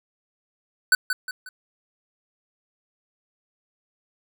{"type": "tone with echo", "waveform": "square", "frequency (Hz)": 1500, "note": "F#6", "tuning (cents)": 23, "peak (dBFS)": -14, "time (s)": [0.92, 0.95], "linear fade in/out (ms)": 2, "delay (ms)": 180, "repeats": 3, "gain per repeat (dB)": -8, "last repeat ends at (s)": 1.49, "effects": []}